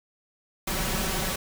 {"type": "noise with comb filter", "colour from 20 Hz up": "pink", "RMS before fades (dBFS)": -28, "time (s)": [0.67, 1.36], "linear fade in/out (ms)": 5, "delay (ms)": 5.3, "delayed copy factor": 0.65, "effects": []}